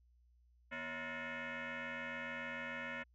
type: tone with frequency modulation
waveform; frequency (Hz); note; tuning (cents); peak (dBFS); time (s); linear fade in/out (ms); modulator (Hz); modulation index
sine; 155.56; D#3; 0; -40; 0.71-3.04; 20; 398; 5.8
effects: tanh soft clip ceiling -36 dBFS + added 60 Hz sine -66 dBFS peak until 3.14 s